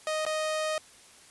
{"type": "tone with dropouts", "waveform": "sawtooth", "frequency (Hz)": 622.3, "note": "D#5", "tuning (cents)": 0, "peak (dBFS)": -24, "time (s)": [0.07, 0.78], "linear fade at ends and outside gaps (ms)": 1, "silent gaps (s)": [0.252, 0.264], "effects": ["white hiss -54 dBFS RMS until 1.3 s", "resampled to 24000 Hz"]}